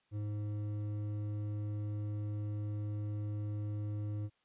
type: tone with hard clipping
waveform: sine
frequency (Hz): 104.5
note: G#2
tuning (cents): +11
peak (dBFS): -37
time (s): 0.11-4.3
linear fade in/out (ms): 50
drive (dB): 8
effects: white hiss -75 dBFS RMS until 4.44 s + resampled to 8000 Hz